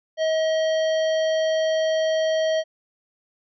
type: harmonic tone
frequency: 636 Hz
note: D#5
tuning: 38 cents sharp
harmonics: 1 / 3 / 5 / 7 / 9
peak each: -19 / -33 / -33 / -40 / -42 dBFS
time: 0.17-2.64 s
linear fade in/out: 50 ms
effects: none